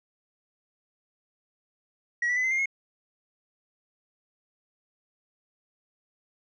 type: tone with pitch steps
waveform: sine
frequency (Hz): 1913 / 1961.1 / 2010 / 2061 / 2113 / 2166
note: A#6 / B6 / B6 / C7 / C7 / C#7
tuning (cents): +44 / -13 / +30 / -27 / +16 / -41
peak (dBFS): -21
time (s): 2.22-2.658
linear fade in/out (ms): 5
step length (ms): 73
effects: tanh soft clip ceiling -22 dBFS